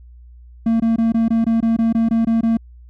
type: tone bursts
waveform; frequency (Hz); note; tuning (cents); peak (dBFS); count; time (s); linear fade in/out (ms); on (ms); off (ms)
triangle; 227.4; A#3; -43; -11; 12; 0.66-2.571; 5; 140; 21
effects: added 60 Hz sine -39 dBFS peak until 2.89 s